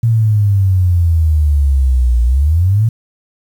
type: exponential two-way sweep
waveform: sine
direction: down then up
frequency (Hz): 117 to 58.27 to 117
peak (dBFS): -8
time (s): 0.03-2.89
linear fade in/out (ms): 5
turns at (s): 2.23
effects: 7-bit